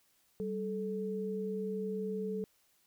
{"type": "tone pair together", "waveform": "sine", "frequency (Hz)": [193.8, 434.6], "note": ["G3", "A4"], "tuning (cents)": [-20, -21], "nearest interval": "octave + major second", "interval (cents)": 1399, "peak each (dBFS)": [-37, -36], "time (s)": [0.4, 2.44], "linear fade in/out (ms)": 0, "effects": ["white hiss -71 dBFS RMS until 2.86 s"]}